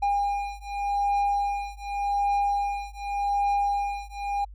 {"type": "beating tone pair", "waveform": "triangle", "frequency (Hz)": [807, 807.86], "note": ["G#5", "G#5"], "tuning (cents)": [-50, -48], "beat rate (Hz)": 0.86, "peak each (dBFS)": -25, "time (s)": [0.02, 4.45], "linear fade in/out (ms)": 10, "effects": ["added 50 Hz sine -41 dBFS peak until 4.54 s"]}